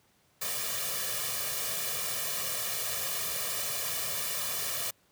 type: noise with comb filter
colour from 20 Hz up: white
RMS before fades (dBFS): -33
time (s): 0.41-4.91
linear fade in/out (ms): 10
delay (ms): 1.7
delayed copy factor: +0.8
effects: pink hiss -67 dBFS RMS until 5.11 s + high-pass 80 Hz 12 dB/octave